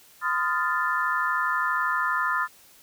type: chord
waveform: sine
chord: F dominant seventh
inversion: second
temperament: equal with one note detuned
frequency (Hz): 1022.6 / 1244.5 / 1396.9 / 1760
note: C6 / Eb6 / F6 / A6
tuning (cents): -40 / 0 / 0 / 0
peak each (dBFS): -28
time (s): 0.21-2.48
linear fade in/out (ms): 50
effects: white hiss -54 dBFS RMS until 2.82 s